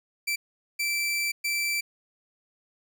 sawtooth tone bursts at uneven times, 2334 Hz, D7, 11 cents flat, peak -22 dBFS, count 3, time 0.27-0.36 / 0.79-1.32 / 1.44-1.81 s, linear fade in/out 10 ms, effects none

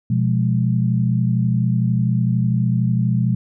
sine chord, F diminished, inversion second, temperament equal, 123.47 / 174.61 / 207.7 Hz, Cb3 / F3 / Ab3, 0 / 0 / 0 cents, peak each -17 / -21 / -22 dBFS, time 0.1-3.35 s, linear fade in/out 5 ms, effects none

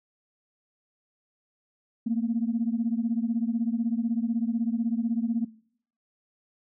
sine beating tone pair, 225.1 / 241.1 Hz, A3 / B3, +40 / -41 cents, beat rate 16 Hz, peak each -25 / -28 dBFS, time 2.06-5.45 s, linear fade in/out 10 ms, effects noise-tail reverb RT60 0.6 s tail -21 dB re dry + tanh soft clip ceiling -16 dBFS

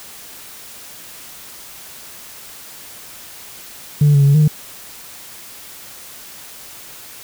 sine tone with pitch steps, 146.9 / 145.8 / 141.3 / 139.8 / 141.5 / 153.4 / 151 Hz, D3 / D3 / C#3 / C#3 / C#3 / D#3 / D3, +1 / -12 / +34 / +15 / +36 / -24 / +48 cents, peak -6 dBFS, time 4.01-4.479 s, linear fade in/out 5 ms, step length 67 ms, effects tanh soft clip ceiling -6 dBFS + white hiss -37 dBFS RMS until 7.23 s

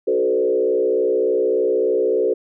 sine tone with frequency modulation, 440 Hz, A4, in tune, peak -15 dBFS, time 0.07-2.34 s, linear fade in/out 10 ms, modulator 63.4 Hz, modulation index 1.3, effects none

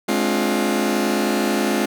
sawtooth chord, D half-diminished seventh, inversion second, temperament just, 211.4 / 264.3 / 293.7 / 352.4 Hz, Ab3 / C4 / D4 / F4, +31 / +18 / 0 / +16 cents, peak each -18 / -20 / -22 / -19 dBFS, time 0.08-1.86 s, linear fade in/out 10 ms, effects none

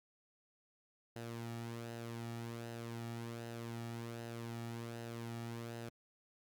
sawtooth tone with flanger, 116.54 Hz, A#2, in tune, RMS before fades -45 dBFS, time 1.16-5.89 s, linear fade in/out 0 ms, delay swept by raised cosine 0.87 to 1.97 ms, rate 1.3 Hz, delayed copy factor -0.5, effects Opus 48 kbps

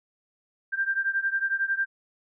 sine beating tone pair, 1579 / 1590 Hz, G6 / G6, +12 / +24 cents, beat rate 11 Hz, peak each -26 / -28 dBFS, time 0.72-1.86 s, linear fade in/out 20 ms, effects none

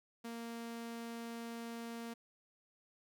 sawtooth tone, 232.1 Hz, A#3, 7 cents flat, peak -39 dBFS, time 0.24-2.14 s, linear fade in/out 10 ms, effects none

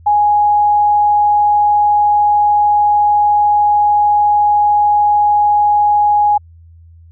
sine tone, 830.6 Hz, G#5, in tune, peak -8 dBFS, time 0.06-6.38 s, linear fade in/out 10 ms, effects added 83 Hz sine -38 dBFS peak until 7.11 s

